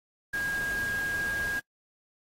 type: tone in noise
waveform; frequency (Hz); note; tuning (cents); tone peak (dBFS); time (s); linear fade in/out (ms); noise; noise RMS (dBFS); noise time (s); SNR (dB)
sine; 1630; G#6; -33; -28; 0.33-1.6; 10; pink; -41; 0.33-1.6; +10
effects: noise-tail reverb RT60 0.1 s tail -22 dB re dry + AAC 48 kbps